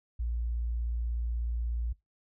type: tone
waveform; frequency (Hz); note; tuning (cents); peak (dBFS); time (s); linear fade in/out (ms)
sine; 58.27; A#1; 0; -29; 0.19-1.93; 10
effects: noise-tail reverb RT60 0.2 s tail -22 dB re dry